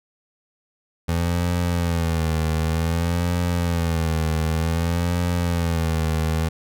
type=tone with vibrato; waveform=25% pulse; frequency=83.4 Hz; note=E2; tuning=21 cents sharp; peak=-16 dBFS; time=1.08-6.49 s; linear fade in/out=10 ms; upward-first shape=sine; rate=0.54 Hz; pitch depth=86 cents each way; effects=none